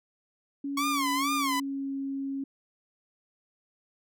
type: tone with pitch glide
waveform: sine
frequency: 280 to 273.4 Hz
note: C#4 to C#4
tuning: +18 to -24 cents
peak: -30 dBFS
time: 0.64-2.44 s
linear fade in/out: 5 ms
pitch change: -42 cents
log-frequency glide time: 1.08-1.92 s
type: tone with vibrato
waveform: sawtooth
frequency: 1100 Hz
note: C#6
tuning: 14 cents flat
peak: -23 dBFS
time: 0.77-1.6 s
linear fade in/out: 5 ms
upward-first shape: sine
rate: 2.2 Hz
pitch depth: 170 cents each way
effects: none